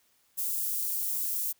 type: high-pass noise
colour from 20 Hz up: white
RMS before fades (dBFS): -31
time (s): 0.37-1.53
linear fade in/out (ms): 20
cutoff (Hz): 11000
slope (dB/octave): 12
effects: white hiss -68 dBFS RMS until 1.59 s